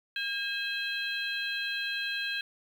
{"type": "harmonic tone with a mistuned harmonic", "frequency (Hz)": 809, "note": "G#5", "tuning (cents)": -46, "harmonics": [2, 3, 4, 5], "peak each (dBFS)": [-34, -36, -37, -38], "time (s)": [0.16, 2.41], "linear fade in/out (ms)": 2, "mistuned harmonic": 3, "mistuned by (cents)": 110, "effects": ["9-bit"]}